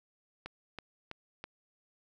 click train, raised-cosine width 0.3 ms, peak -25 dBFS, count 4, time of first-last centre 0.46-1.44 s, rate 3.06 Hz, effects none

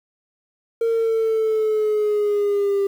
triangle linear sweep, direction down, 460 to 395.6 Hz, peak -14 dBFS, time 0.81-2.87 s, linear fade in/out 5 ms, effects tanh soft clip ceiling -12 dBFS + 8-bit

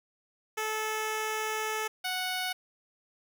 10% pulse tone pair in turn, 434.5 / 738.2 Hz, A4 / F#5, -22 / -4 cents, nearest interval major sixth, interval 918 cents, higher second, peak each -22 dBFS, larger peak neither, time 0.57-1.88 / 2.04-2.53 s, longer first, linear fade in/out 10 ms, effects none

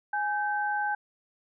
sine tone pair together, 830.6 / 1550.8 Hz, G#5 / G6, 0 / -19 cents, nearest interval major seventh, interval 1081 cents, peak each -28 / -30 dBFS, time 0.13-0.95 s, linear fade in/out 5 ms, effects none

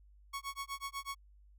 sawtooth tone with tremolo, 1108 Hz, C#6, 1 cent flat, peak -33 dBFS, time 0.33-1.15 s, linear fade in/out 10 ms, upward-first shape sine, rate 8.1 Hz, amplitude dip 100%, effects added 50 Hz sine -58 dBFS peak until 1.58 s

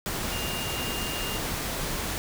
sine tone in noise, 2816 Hz, F7, 14 cents sharp, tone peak -35 dBFS, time 0.32-1.38 s, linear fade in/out 0 ms, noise pink, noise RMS -31 dBFS, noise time 0.06-2.18 s, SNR -7 dB, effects none

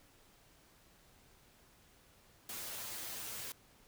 white noise with comb filter, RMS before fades -44 dBFS, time 2.49-3.52 s, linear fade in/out 2 ms, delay 8.9 ms, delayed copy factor +0.75, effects pink hiss -65 dBFS RMS until 3.87 s

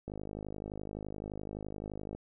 click train, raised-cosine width 2 ms, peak -27 dBFS, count 108, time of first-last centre 0.08-2.15 s, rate 51.7 Hz, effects none

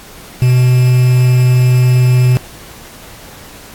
triangle tone with quantisation, 125.5 Hz, B2, 28 cents sharp, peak -4 dBFS, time 0.42-2.37 s, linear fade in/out 0 ms, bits 4, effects pink hiss -35 dBFS RMS until 3.74 s + AAC 64 kbps

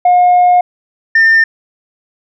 sine tone pair in turn, 717 / 1803.5 Hz, F5 / A6, +45 / +42 cents, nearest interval octave + major third, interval 1597 cents, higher second, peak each -3 dBFS, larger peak neither, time 0.05-0.61 / 1.15-1.44 s, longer first, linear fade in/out 5 ms, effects tanh soft clip ceiling -3 dBFS

